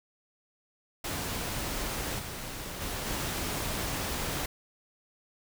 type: noise with level steps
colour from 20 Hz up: pink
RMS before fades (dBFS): -34 / -39 / -35 / -33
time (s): 1.04-4.46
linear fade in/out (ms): 5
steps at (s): 2.18 / 2.8 / 3.05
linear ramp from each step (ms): 20
effects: none